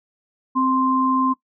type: tone pair together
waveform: sine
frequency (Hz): 261.6 / 1046.4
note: C4 / C6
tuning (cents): 0 / 0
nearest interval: 2 octaves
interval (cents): 2400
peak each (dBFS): -19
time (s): 0.55-1.34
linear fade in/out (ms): 20
effects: noise-tail reverb RT60 0.1 s tail -18 dB re dry